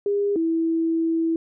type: tone pair in turn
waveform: sine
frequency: 405.4 / 327.8 Hz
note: G#4 / E4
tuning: -42 / -10 cents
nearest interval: major third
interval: 368 cents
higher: first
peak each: -19 dBFS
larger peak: neither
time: 0.06-0.36 / 0.36-1.36 s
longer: second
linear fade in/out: 2 ms
effects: none